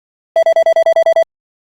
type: tone bursts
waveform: triangle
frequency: 658 Hz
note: E5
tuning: 3 cents flat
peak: -4 dBFS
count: 9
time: 0.36-1.227 s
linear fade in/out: 2 ms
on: 67 ms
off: 33 ms
effects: Opus 24 kbps